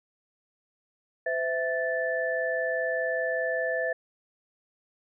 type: tone cluster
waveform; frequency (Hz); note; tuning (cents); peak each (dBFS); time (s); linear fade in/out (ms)
sine; 511 / 656 / 1754; C5 / E5 / A6; -41 / -9 / -6; -30; 1.26-3.93; 5
effects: none